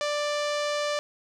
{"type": "tone with low-pass filter", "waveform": "sawtooth", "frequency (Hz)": 589, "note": "D5", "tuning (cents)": 5, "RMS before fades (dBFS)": -28, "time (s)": [0.01, 0.99], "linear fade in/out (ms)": 0, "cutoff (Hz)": 5700, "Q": 1.3, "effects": []}